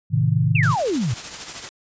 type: chord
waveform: sine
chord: A diminished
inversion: none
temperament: just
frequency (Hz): 110 / 132 / 158.4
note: A2 / C3 / Eb3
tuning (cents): 0 / +16 / +31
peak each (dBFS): -20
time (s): 0.1-0.76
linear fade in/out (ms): 50
type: exponential sweep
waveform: sine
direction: down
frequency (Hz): 2794 to 104.6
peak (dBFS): -19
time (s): 0.55-1.14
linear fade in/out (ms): 5
type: noise with tremolo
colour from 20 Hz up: white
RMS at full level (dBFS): -30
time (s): 0.63-1.69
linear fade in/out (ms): 0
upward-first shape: triangle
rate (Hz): 13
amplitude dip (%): 55
effects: resampled to 16000 Hz